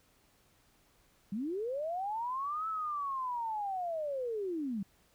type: linear two-way sweep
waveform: sine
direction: up then down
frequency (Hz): 185 to 1318.5 to 185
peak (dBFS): -33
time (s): 1.32-4.83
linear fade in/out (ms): 5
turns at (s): 2.68
effects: pink hiss -68 dBFS RMS until 5.14 s